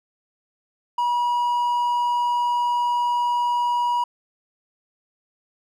triangle tone, 965 Hz, B5, 40 cents flat, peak -17 dBFS, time 0.98-4.04 s, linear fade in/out 5 ms, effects none

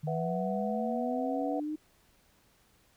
sine linear sweep, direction up, 150 to 310.1 Hz, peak -32 dBFS, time 0.03-1.76 s, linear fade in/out 10 ms
sine chord, B suspended fourth, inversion none, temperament equal, 493.9 / 659.3 / 740 Hz, B4 / E5 / F#5, 0 / 0 / 0 cents, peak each -36 dBFS, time 0.07-1.6 s, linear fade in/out 5 ms
effects pink hiss -66 dBFS RMS until 2.96 s

